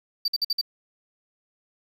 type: tone bursts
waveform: triangle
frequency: 4642 Hz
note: D8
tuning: 21 cents flat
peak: -20 dBFS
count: 5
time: 0.25-0.613 s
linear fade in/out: 5 ms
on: 31 ms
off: 52 ms
effects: 9-bit